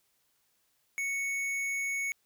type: tone with tanh clipping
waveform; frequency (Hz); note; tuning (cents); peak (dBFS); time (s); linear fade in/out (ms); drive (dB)
sine; 2217; C#7; 0; -32; 0.98-2.12; 0; 14
effects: white hiss -73 dBFS RMS until 2.25 s